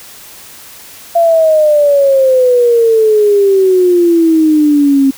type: exponential sweep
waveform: sine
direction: down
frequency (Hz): 685 to 268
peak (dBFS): -5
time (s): 1.15-5.11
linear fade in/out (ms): 10
effects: white hiss -34 dBFS RMS until 5.17 s